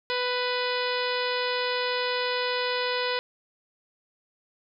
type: harmonic tone with a mistuned harmonic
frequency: 495.9 Hz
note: B4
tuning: 7 cents sharp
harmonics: 1 / 2 / 3 / 4 / 5 / 6 / 7 / 8 / 9 / 10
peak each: -29 / -32 / -34 / -35 / -36 / -37 / -37 / -38 / -39 / -39 dBFS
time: 0.1-3.19 s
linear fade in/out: 0 ms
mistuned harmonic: 9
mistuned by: -68 cents
effects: none